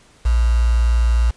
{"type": "tone with quantisation", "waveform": "sine", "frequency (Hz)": 58.3, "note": "A#1", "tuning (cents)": 1, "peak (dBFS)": -12, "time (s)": [0.25, 1.31], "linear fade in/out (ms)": 10, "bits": 5, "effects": ["pink hiss -51 dBFS RMS until 1.36 s", "resampled to 22050 Hz"]}